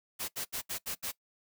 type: noise bursts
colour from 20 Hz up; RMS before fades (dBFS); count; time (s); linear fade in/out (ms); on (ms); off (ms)
white; -36; 6; 0.19-1.12; 20; 95; 72
effects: noise-tail reverb RT60 0.1 s tail -20 dB re dry